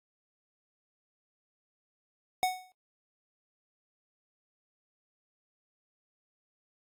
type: tone with exponential decay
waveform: square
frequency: 740 Hz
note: F#5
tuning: in tune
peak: -23 dBFS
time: 2.43-2.72 s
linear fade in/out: 0 ms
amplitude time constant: 61 ms
effects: AAC 64 kbps